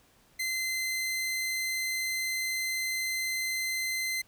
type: tone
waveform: sawtooth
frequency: 2066 Hz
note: C7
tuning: 22 cents flat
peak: -26 dBFS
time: 0.39-4.22 s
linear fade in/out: 10 ms
effects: pink hiss -63 dBFS RMS until 4.27 s

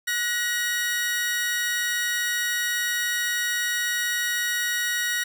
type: tone pair together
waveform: sawtooth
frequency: 1466 / 1899.1 Hz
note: F#6 / A#6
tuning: -16 / +32 cents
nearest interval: major third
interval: 448 cents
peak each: -26 / -21 dBFS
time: 0.07-5.24 s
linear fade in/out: 10 ms
effects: none

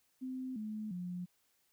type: tone with pitch steps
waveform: sine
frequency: 258.3 / 214.7 / 178.47 Hz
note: C4 / A3 / F3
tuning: -22 / -42 / +38 cents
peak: -38 dBFS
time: 0.21-1.26 s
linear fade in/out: 20 ms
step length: 350 ms
effects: white hiss -75 dBFS RMS until 1.72 s

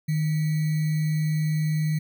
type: tone with sample-and-hold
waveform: sine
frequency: 155 Hz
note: D#3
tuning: 6 cents flat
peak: -21 dBFS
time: 0.08-1.99 s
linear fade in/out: 10 ms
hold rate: 2100 Hz
effects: none

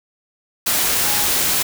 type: tone in noise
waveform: sine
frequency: 830.6 Hz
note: G#5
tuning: in tune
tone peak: -29 dBFS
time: 1.05-1.26 s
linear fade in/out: 10 ms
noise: white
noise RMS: -18 dBFS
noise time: 0.66-1.63 s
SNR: -14 dB
effects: none

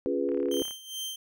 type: chord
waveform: sine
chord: C# dominant seventh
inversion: none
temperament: equal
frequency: 277.2 / 349.2 / 415.3 / 493.9 Hz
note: C#4 / E#4 / G#4 / B4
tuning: 0 / 0 / 0 / 0 cents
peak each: -31 dBFS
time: 0.06-0.62 s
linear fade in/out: 0 ms
type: click train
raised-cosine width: 0.5 ms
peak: -33 dBFS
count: 16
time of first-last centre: 0.29-0.709 s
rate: 35.8 Hz
type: tone with tremolo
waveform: sawtooth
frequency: 3136 Hz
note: G7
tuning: in tune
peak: -29 dBFS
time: 0.51-1.16 s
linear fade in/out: 5 ms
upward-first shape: sine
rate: 2.4 Hz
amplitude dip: 80%
effects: none

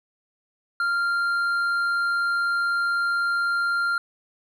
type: tone with hard clipping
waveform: sine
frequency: 1392 Hz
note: F6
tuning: 6 cents flat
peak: -22 dBFS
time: 0.8-3.98 s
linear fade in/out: 2 ms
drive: 4 dB
effects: none

